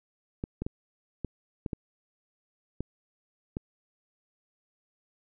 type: clicks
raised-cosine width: 3 ms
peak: -19 dBFS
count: 8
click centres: 0.439 / 0.62 / 0.665 / 1.247 / 1.662 / 1.732 / 2.806 / 3.569 s
effects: none